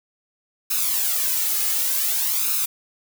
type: noise with flanger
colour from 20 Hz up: blue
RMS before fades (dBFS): -22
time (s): 0.7-2.66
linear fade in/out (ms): 10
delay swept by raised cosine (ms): 0.76 to 2.36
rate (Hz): 0.55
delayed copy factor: +0.75
effects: none